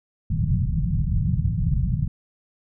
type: low-pass noise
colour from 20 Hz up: white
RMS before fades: -22 dBFS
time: 0.3-2.08 s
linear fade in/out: 5 ms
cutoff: 170 Hz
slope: 48 dB/octave
effects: none